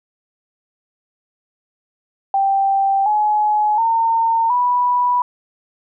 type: tone with pitch steps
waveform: sine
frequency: 784 / 845.1 / 911 / 982.1 Hz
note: G5 / G#5 / A#5 / B5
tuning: 0 / +30 / -40 / -10 cents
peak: -13 dBFS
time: 2.34-5.22 s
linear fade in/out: 2 ms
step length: 720 ms
effects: none